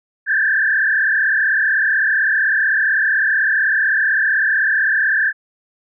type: tone with frequency modulation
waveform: sine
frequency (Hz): 1661.2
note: G#6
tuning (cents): 0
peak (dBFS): -13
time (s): 0.26-5.33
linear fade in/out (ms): 50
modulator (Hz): 35.8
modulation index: 3.1
effects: none